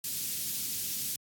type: band-stop noise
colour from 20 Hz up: white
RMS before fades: -34 dBFS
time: 0.04-1.16 s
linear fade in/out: 2 ms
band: 220 to 3800 Hz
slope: 12 dB/octave
effects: high-pass 100 Hz 12 dB/octave + AAC 64 kbps